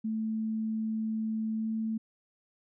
sine tone with pitch glide, 220 to 221.5 Hz, A3 to A3, 0 to +12 cents, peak -29 dBFS, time 0.04-1.98 s, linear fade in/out 10 ms, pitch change +12 cents, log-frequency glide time 1.56-1.69 s, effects none

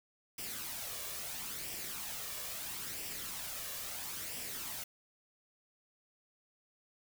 white noise with flanger, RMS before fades -42 dBFS, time 0.38-4.84 s, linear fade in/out 5 ms, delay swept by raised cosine 0.37 to 1.77 ms, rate 0.75 Hz, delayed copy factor +0.5, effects none

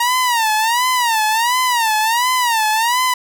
sawtooth tone with vibrato, 935 Hz, A#5, 5 cents sharp, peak -10 dBFS, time 0-3.14 s, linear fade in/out 5 ms, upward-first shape sine, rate 1.4 Hz, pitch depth 150 cents each way, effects none

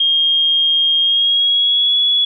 sine tone with pitch glide, 3232 to 3383 Hz, G#7 to G#7, -48 to +31 cents, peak -11 dBFS, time 0-2.25 s, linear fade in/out 5 ms, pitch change +79 cents, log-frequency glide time 1-1.96 s, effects none

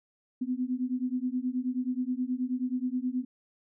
sine beating tone pair, 247.9 / 257.3 Hz, B3 / C4, +7 / -29 cents, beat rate 9.4 Hz, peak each -31 / -31 dBFS, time 0.41-3.25 s, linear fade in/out 10 ms, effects none

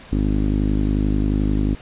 sawtooth tone with low-pass filter, 51.3 Hz, G#1, 21 cents flat, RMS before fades -19 dBFS, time 0.12-1.75 s, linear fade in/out 5 ms, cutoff 280 Hz, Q 3.8, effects pink hiss -42 dBFS RMS until 1.81 s + resampled to 8000 Hz

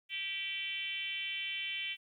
sine tone with frequency modulation, 2700 Hz, E7, 41 cents sharp, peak -35 dBFS, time 0.09-1.97 s, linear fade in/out 50 ms, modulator 373 Hz, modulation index 1.6, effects 12-bit

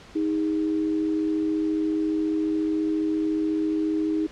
sine tone pair together, 314.3 / 408.7 Hz, D#4 / G#4, +18 / -28 cents, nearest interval perfect fourth, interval 454 cents, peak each -22 / -31 dBFS, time 0.15-4.27 s, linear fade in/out 10 ms, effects pink hiss -47 dBFS RMS until 4.31 s + low-pass 5000 Hz 12 dB/octave

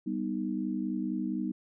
sine chord, G augmented, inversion none, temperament equal, 196 / 246.9 / 311.1 Hz, G3 / B3 / D#4, 0 / 0 / 0 cents, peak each -34 dBFS, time 0.06-1.52 s, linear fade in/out 10 ms, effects none

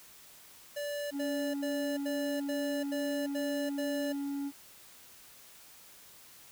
square tone bursts, 581 Hz, D5, 19 cents flat, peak -35 dBFS, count 8, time 0.76-4.127 s, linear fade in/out 10 ms, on 350 ms, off 81 ms
triangle tone, 280.9 Hz, C#4, 23 cents sharp, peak -31 dBFS, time 1.11-4.52 s, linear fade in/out 50 ms
effects white hiss -55 dBFS RMS until 6.51 s

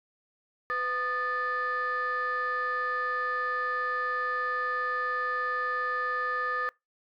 sine tone cluster, 503 / 1228 / 1755 Hz, B4 / D#6 / A6, +32 / -23 / -5 cents, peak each -36 / -29 / -30 dBFS, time 0.7-6.69 s, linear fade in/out 0 ms, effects noise-tail reverb RT60 0.2 s tail -23 dB re dry + tanh soft clip ceiling -22 dBFS

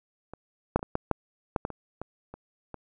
clicks, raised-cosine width 1 ms, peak -26 / -7 / -27 / -19 / -12 / -9 / -11 / -15 / -24 / -21 / -27 / -24 dBFS, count 12, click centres 0.336 / 0.76 / 0.793 / 0.829 / 0.954 / 1.113 / 1.562 / 1.651 / 1.703 / 2.016 / 2.34 / 2.743 s, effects none

